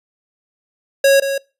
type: tone with echo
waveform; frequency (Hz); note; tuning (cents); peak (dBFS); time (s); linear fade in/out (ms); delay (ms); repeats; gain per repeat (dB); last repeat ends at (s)
square; 550; C#5; -14; -9; 1.04-1.2; 5; 180; 1; -9; 1.38
effects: noise-tail reverb RT60 0.3 s tail -24 dB re dry + resampled to 32000 Hz